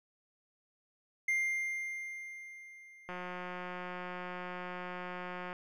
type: tone with exponential decay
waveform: triangle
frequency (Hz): 2100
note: C7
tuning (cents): +6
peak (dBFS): -26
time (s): 1.28-3.91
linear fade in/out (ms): 5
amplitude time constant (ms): 570
type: click train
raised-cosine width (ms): 0.5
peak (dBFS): -27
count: 440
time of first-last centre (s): 3.09-5.529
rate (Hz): 180
effects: none

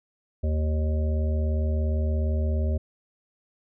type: harmonic tone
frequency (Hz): 77.2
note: D#2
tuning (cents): -13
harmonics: 1 / 3 / 5 / 7 / 8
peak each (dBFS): -22 / -34 / -38 / -39 / -38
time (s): 0.43-2.78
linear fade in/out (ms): 10
effects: none

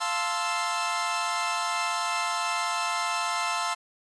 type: chord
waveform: sawtooth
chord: F major seventh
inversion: none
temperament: equal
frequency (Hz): 698.5 / 880 / 1046.5 / 1318.5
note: F5 / A5 / C6 / E6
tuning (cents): 0 / 0 / 0 / 0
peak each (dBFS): -30 / -29 / -27 / -27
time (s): 0-3.75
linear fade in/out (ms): 20
effects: resampled to 22050 Hz + 9-bit

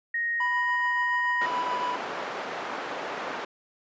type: tone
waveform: sine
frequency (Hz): 1870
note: A#6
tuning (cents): +5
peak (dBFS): -25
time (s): 0.14-1.46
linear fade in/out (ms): 5
type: tone with tremolo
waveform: triangle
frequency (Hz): 987.8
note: B5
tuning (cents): 0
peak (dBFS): -24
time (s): 0.4-1.96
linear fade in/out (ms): 5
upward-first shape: sine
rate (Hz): 7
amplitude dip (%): 30
type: band-pass noise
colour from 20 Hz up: white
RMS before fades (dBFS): -34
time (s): 1.41-3.45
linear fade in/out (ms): 5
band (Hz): 330 to 1300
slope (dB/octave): 12
effects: resampled to 16000 Hz

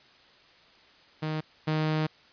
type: tone pair in turn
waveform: sawtooth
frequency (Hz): 155.56 / 155.56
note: D#3 / D#3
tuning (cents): 0 / 0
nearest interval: unison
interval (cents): 0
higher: neither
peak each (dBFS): -25 / -21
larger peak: second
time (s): 1.22-1.41 / 1.67-2.07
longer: second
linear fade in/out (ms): 10
effects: white hiss -57 dBFS RMS until 2.32 s + resampled to 11025 Hz

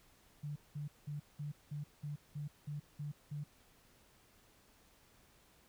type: tone bursts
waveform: sine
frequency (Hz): 146.83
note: D3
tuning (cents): 0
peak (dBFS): -39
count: 10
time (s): 0.43-3.44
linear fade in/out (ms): 10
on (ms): 130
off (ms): 190
effects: pink hiss -67 dBFS RMS until 5.68 s

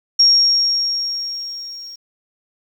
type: tone with level ramp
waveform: sine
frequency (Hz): 5570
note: F8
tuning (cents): -5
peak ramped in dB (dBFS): -7 to -32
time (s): 0.19-1.96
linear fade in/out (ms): 10
effects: 8-bit

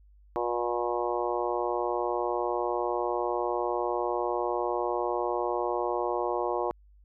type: harmonic tone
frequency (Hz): 120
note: B2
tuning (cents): -49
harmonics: 3 / 4 / 5 / 6 / 7 / 8 / 9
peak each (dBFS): -32 / -33 / -34 / -35 / -35 / -36 / -37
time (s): 0.36-6.71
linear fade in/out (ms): 0
effects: added 50 Hz sine -54 dBFS peak until 7.04 s

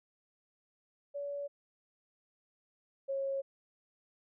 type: tone pair in turn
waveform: sine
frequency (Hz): 570 / 545.6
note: C#5 / C#5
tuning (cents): +48 / -28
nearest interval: minor second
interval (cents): 76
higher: first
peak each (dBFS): -36 / -32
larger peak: second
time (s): 1.14-1.48 / 3.08-3.42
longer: neither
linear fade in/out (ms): 20
effects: none

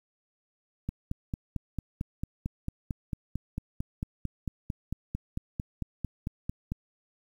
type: click train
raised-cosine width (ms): 5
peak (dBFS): -19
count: 27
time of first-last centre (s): 0.89-6.72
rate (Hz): 4.46
effects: 9-bit

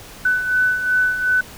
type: beating tone pair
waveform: sine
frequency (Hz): 1500 / 1502.7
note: F#6 / F#6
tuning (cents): +23 / +26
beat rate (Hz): 2.7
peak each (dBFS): -16 / -23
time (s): 0.25-1.41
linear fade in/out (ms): 5
effects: pink hiss -39 dBFS RMS until 1.57 s

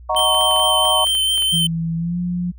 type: chord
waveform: sine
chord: D# minor seventh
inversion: none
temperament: equal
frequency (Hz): 622.3 / 740 / 932.3 / 1108.7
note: D#5 / F#5 / A#5 / C#6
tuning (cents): 0 / 0 / 0 / 0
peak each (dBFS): -22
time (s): 0.09-1.05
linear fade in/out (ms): 10
type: clicks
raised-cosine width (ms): 0.3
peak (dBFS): -19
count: 12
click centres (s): 0.148 / 0.194 / 0.347 / 0.411 / 0.512 / 0.563 / 0.597 / 0.852 / 1.07 / 1.151 / 1.378 / 1.423
type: tone with vibrato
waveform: square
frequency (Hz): 3100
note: G7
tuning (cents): -20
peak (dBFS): -16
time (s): 0.16-1.67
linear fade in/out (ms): 5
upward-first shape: sine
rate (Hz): 4.5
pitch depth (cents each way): 16
type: tone with pitch glide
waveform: sine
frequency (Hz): 165.2 to 177.06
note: E3 to F3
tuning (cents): +4 to +24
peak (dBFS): -19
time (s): 1.52-2.52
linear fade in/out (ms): 20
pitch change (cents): +120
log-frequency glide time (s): 1.97-2.19
effects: added 60 Hz sine -37 dBFS peak until 2.58 s

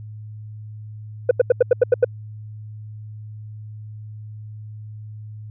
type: tone bursts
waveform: sine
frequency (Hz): 493.9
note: B4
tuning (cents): 0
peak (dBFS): -6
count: 8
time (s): 1.29-2.046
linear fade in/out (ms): 5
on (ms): 21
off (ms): 84
effects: tanh soft clip ceiling -8 dBFS + added 107 Hz sine -33 dBFS peak until 5.5 s

